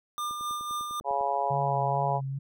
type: tone with tremolo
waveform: square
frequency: 1200 Hz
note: D6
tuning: 37 cents sharp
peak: -30 dBFS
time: 0.18-1 s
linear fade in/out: 0 ms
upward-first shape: sine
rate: 3.9 Hz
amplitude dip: 40%
type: click train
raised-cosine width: 2 ms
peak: -36 dBFS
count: 10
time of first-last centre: 0.31-1.21 s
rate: 10 Hz
type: harmonic tone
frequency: 139.6 Hz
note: C#3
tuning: 13 cents sharp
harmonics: 3 / 4 / 5 / 6 / 7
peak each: -37 / -33 / -30 / -30 / -31 dBFS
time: 1.04-2.21 s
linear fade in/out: 50 ms
type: tone with vibrato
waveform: sine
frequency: 138.59 Hz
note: C#3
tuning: in tune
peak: -30 dBFS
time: 1.5-2.39 s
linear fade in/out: 10 ms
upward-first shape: sine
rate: 2.3 Hz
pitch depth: 47 cents each way
effects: none